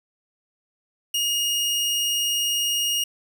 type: tone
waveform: sawtooth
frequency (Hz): 2860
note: F7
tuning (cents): +41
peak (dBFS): -18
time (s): 1.14-3.04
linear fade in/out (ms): 5
effects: none